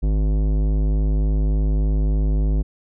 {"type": "tone with tanh clipping", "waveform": "sine", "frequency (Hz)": 51.7, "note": "G#1", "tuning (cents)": -7, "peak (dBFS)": -18, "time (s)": [0.02, 2.63], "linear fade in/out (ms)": 20, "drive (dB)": 16, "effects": []}